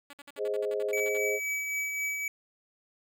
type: tone bursts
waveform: 5% pulse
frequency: 285.3 Hz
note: C#4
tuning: 50 cents sharp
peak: -34 dBFS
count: 13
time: 0.1-1.176 s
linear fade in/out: 2 ms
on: 32 ms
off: 55 ms
type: chord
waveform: sine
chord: Ab major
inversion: none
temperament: equal with one note detuned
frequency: 415.3 / 523.3 / 626.6 Hz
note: Ab4 / C5 / Eb5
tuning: 0 / 0 / +12 cents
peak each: -30 / -34 / -35 dBFS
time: 0.37-1.4 s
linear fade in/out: 50 ms
type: tone with tremolo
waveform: square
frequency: 2285 Hz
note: D7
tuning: 48 cents flat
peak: -29 dBFS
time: 0.93-2.28 s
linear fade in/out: 2 ms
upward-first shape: triangle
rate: 3.8 Hz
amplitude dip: 40%
effects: none